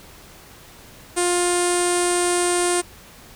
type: tone with low-pass filter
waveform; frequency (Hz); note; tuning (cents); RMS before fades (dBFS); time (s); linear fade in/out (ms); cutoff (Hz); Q
sawtooth; 353; F4; +19; -20; 1.16-2.82; 20; 8900; 9.2
effects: pink hiss -45 dBFS RMS until 3.35 s